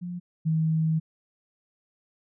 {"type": "tone pair in turn", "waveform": "sine", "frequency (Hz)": [176.7, 159.48], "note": ["F3", "D#3"], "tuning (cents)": [21, 43], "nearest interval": "major second", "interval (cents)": 178, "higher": "first", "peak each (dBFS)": [-31, -21], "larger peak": "second", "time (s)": [[0.01, 0.2], [0.45, 1]], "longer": "second", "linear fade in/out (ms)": 20, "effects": []}